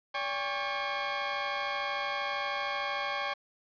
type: tone cluster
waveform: 20% pulse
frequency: 574 / 802 / 1095 Hz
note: D5 / G5 / C#6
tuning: -40 / +39 / -22 cents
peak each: -32 / -30 / -30 dBFS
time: 0.14-3.34 s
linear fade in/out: 10 ms
effects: resampled to 11025 Hz + 8-bit